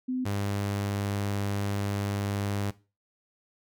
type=tone pair in turn; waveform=sine / sawtooth; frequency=255.1 / 100.77 Hz; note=C4 / G2; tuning=-44 / +48 cents; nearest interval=octave + major third; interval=1608 cents; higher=first; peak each=-27 / -24 dBFS; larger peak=second; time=0.08-0.25 / 0.25-2.71 s; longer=second; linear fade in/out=10 ms; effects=noise-tail reverb RT60 0.3 s tail -18 dB re dry